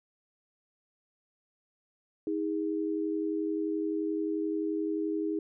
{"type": "tone pair together", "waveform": "sine", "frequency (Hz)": [317.4, 408.9], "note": ["D#4", "G#4"], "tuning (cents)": [35, -27], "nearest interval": "major third", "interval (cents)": 438, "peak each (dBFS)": [-30, -33], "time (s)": [2.27, 5.39], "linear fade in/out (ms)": 2, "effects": []}